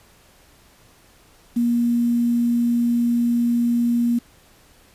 sine tone with quantisation, 237.5 Hz, A#3, 33 cents sharp, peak -16 dBFS, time 1.56-4.19 s, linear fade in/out 10 ms, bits 7, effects pink hiss -53 dBFS RMS until 4.94 s + resampled to 32000 Hz

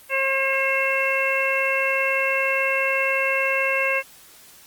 harmonic tone, 538 Hz, C5, 48 cents sharp, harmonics 1 / 2 / 3 / 4 / 5, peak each -25 / -29 / -27 / -24 / -24 dBFS, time 0.09-4.03 s, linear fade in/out 50 ms, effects white hiss -48 dBFS RMS until 4.66 s + Opus 32 kbps

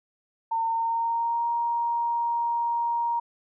sine tone with pitch glide, 909 to 938.9 Hz, A#5 to A#5, -44 to +12 cents, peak -23 dBFS, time 0.51-3.2 s, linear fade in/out 10 ms, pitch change +56 cents, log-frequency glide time 0.66-1.48 s, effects none

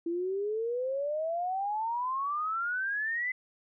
sine exponential sweep, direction up, 331.6 to 2041 Hz, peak -29 dBFS, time 0.06-3.32 s, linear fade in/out 5 ms, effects none

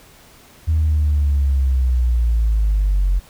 sine linear sweep, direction down, 80.1 to 44.54 Hz, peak -12 dBFS, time 0.67-3.2 s, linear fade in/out 20 ms, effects tanh soft clip ceiling -10 dBFS + pink hiss -47 dBFS RMS until 3.29 s

